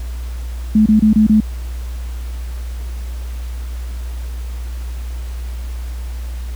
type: tone bursts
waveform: sine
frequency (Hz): 215.4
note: A3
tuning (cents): -37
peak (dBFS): -7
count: 5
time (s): 0.75-1.404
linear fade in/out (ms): 5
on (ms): 110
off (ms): 26
effects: added 60 Hz sine -22 dBFS peak until 6.55 s + pink hiss -41 dBFS RMS until 6.55 s